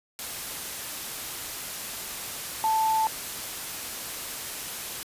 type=tone in noise; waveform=sine; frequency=880 Hz; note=A5; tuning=in tune; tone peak=-21 dBFS; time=2.64-3.07 s; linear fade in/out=0 ms; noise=white; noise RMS=-35 dBFS; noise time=0.19-5.03 s; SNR=+11 dB; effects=resampled to 32000 Hz